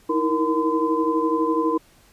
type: tone cluster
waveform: sine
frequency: 315.5 / 327.5 / 467.6 / 1020 Hz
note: D#4 / E4 / A#4 / C6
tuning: +24 / -11 / +5 / -44 cents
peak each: -24 dBFS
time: 0.09-1.78 s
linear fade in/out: 10 ms
effects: pink hiss -55 dBFS RMS until 2.12 s + resampled to 32000 Hz